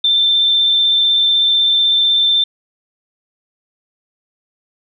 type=tone with vibrato; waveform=sine; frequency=3561 Hz; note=A7; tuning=20 cents sharp; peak=-10 dBFS; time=0.04-2.44 s; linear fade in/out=5 ms; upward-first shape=sine; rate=16 Hz; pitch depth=11 cents each way; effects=none